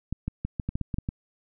clicks, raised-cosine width 5 ms, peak -16 dBFS, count 10, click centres 0.126 / 0.28 / 0.45 / 0.598 / 0.69 / 0.755 / 0.813 / 0.942 / 0.985 / 1.089 s, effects none

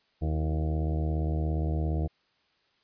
harmonic tone with a mistuned harmonic, 77.3 Hz, D#2, 11 cents flat, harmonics 1 / 2 / 3 / 4 / 5 / 6 / 7 / 8 / 9 / 10, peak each -27 / -32 / -43 / -37 / -45 / -42 / -47 / -46 / -43 / -54 dBFS, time 0.21-2.08 s, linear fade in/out 20 ms, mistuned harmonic 4, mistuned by +58 cents, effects white hiss -69 dBFS RMS until 2.83 s + resampled to 11025 Hz

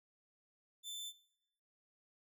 sawtooth tone, 3536 Hz, A7, 8 cents sharp, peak -40 dBFS, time 0.83-1.13 s, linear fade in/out 50 ms, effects noise-tail reverb RT60 0.7 s tail -18 dB re dry

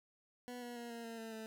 20% pulse tone with pitch steps, 245.8 / 241.4 / 237.2 / 232.9 / 228.8 / 224.7 / 220.8 Hz, B3 / B3 / A#3 / A#3 / A#3 / A3 / A3, -8 / -39 / +30 / -1 / -32 / +37 / +6 cents, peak -40 dBFS, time 0.48-1.46 s, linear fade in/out 0 ms, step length 140 ms, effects none

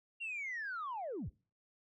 sine linear sweep, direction down, 2794 to 32.7 Hz, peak -37 dBFS, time 0.2-1.3 s, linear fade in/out 20 ms, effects noise-tail reverb RT60 0.4 s tail -25 dB re dry + tanh soft clip ceiling -35 dBFS

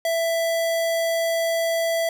square tone, 663 Hz, E5, 10 cents sharp, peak -21 dBFS, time 0.05-2.09 s, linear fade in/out 2 ms, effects 10-bit

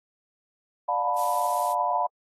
sine chord, B half-diminished seventh, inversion first, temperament just, 592.7 / 711.2 / 889 / 987.8 Hz, D5 / F5 / A5 / B5, +16 / +31 / +18 / 0 cents, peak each -32 / -27 / -30 / -26 dBFS, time 0.88-2.07 s, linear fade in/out 10 ms
violet noise, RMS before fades -34 dBFS, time 1.16-1.74 s, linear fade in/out 20 ms
effects AAC 32 kbps

